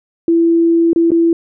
sine tone with dropouts, 334.2 Hz, E4, 24 cents sharp, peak -8 dBFS, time 0.28-1.33 s, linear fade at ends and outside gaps 2 ms, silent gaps 0.932-0.96 / 1.106-1.117 s, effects none

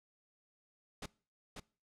pink noise with echo, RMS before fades -43 dBFS, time 1.02-1.06 s, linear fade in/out 5 ms, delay 540 ms, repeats 1, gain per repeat -4 dB, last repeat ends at 1.6 s, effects noise-tail reverb RT60 0.4 s tail -23 dB re dry + low-pass 8000 Hz 12 dB/octave

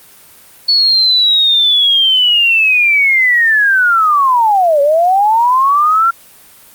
sine linear two-way sweep, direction down then up, 4435 to 554.4 to 1382 Hz, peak -7 dBFS, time 0.68-6.11 s, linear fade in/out 10 ms, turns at 4.81 s, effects white hiss -41 dBFS RMS until 6.74 s + Opus 32 kbps

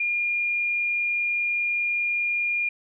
sine tone, 2415 Hz, D7, 48 cents sharp, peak -22 dBFS, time 0-2.69 s, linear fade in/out 5 ms, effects none

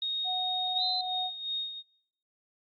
sine tone with pitch glide, 3729 to 4067 Hz, A#7 to C8, 0 to -50 cents, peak -29 dBFS, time 0.02-1.01 s, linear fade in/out 2 ms, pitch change +150 cents, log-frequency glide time 0.77-0.83 s
sine tone, 736 Hz, F#5, 9 cents flat, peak -33 dBFS, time 0.24-1.31 s, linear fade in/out 50 ms
sine tone with tremolo, 3718 Hz, A#7, 5 cents flat, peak -29 dBFS, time 0.72-1.83 s, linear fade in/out 50 ms, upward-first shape sine, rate 2.7 Hz, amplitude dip 65%
effects noise-tail reverb RT60 0.8 s tail -26 dB re dry + Opus 24 kbps

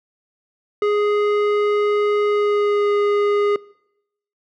square tone with pitch glide, 415.3 to 410.8 Hz, G#4 to G#4, 0 to -19 cents, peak -16 dBFS, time 0.82-3.56 s, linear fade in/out 2 ms, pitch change -19 cents, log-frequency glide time 2.27-2.91 s, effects noise-tail reverb RT60 0.8 s tail -23 dB re dry + low-pass 2000 Hz 12 dB/octave

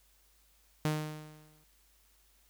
sawtooth tone with exponential decay, 153.4 Hz, D#3, 24 cents flat, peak -23 dBFS, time 0.85-1.64 s, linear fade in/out 0 ms, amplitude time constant 170 ms, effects added 50 Hz sine -68 dBFS peak until 2.49 s + white hiss -68 dBFS RMS until 2.49 s

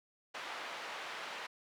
pink band-pass noise, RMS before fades -44 dBFS, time 0.34-1.47 s, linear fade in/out 10 ms, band 750 to 3200 Hz, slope 12 dB/octave, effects none

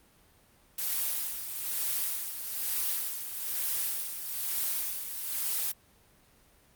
blue noise with tremolo, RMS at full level -30 dBFS, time 0.78-5.72 s, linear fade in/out 5 ms, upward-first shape sine, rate 1.1 Hz, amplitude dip 60%, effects pink hiss -62 dBFS RMS until 6.75 s + Opus 32 kbps

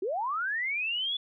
sine linear sweep, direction up, 342.6 to 3472 Hz, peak -28 dBFS, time 0.02-1.17 s, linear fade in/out 5 ms, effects none

